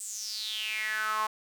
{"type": "tone with high-pass filter sweep", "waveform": "sawtooth", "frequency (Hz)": 215.9, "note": "A3", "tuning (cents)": -33, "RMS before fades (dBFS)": -33, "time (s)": [0, 1.27], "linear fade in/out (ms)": 5, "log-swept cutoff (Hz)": [8300, 970], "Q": 6.9, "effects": []}